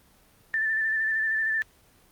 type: tone with vibrato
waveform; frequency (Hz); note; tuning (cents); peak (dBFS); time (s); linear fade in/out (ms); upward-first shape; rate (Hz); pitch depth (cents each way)
sine; 1769; A6; +9; -23; 0.54-1.62; 0; square; 13; 21
effects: pink hiss -59 dBFS RMS until 2.11 s + Opus 24 kbps